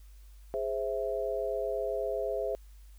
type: chord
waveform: sine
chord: Ab augmented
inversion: none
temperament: equal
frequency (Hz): 415.3 / 523.3 / 659.3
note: Ab4 / C5 / E5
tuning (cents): 0 / 0 / 0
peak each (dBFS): -34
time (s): 0.54-2.55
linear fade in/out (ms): 0
effects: added 50 Hz sine -49 dBFS peak until 2.98 s + white hiss -66 dBFS RMS until 2.98 s